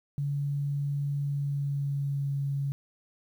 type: tone with pitch glide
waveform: sine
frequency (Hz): 142.4 to 139.63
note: C#3 to C#3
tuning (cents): +47 to +13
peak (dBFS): -27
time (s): 0.18-2.72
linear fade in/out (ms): 0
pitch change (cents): -34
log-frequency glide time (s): 1.2-2.42
effects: 10-bit